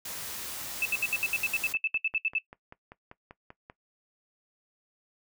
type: noise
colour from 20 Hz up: white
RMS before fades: -38 dBFS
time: 0.05-1.73 s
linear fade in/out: 5 ms
type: tone bursts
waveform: sine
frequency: 2625 Hz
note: E7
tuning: 8 cents flat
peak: -24 dBFS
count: 16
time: 0.82-2.384 s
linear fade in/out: 2 ms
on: 34 ms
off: 68 ms
type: click train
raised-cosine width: 0.5 ms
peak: -30 dBFS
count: 15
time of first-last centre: 0.97-3.699 s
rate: 5.13 Hz
effects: noise-tail reverb RT60 0.1 s tail -17 dB re dry